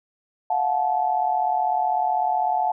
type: tone cluster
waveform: sine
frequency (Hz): 690 / 730 / 866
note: F5 / F#5 / A5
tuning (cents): -21 / -24 / -28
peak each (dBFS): -29 / -22 / -23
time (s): 0.5-2.72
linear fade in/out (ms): 5
effects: none